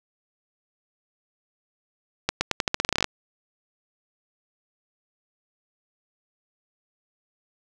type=accelerating click train; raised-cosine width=0.2 ms; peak=-4 dBFS; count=15; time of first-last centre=2.29-3.043 s; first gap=120 ms; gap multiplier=0.86; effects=none